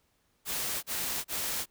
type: noise bursts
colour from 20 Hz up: white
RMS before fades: -33 dBFS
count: 3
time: 0.45-1.66 s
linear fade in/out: 50 ms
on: 380 ms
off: 35 ms
effects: pink hiss -72 dBFS RMS until 1.7 s